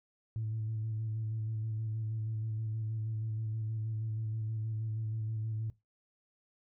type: tone with vibrato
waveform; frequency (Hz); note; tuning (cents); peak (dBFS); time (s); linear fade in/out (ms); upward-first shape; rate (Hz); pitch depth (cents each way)
sine; 110; A2; 0; -32; 0.36-5.7; 0; square; 6.3; 21
effects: noise-tail reverb RT60 0.2 s tail -19 dB re dry + tanh soft clip ceiling -29 dBFS